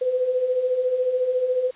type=beating tone pair; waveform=sine; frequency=493.9 / 507.9 Hz; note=B4 / B4; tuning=0 / +48 cents; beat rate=14 Hz; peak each=-28 / -20 dBFS; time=0.01-1.71 s; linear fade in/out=10 ms; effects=white hiss -50 dBFS RMS until 1.75 s + resampled to 8000 Hz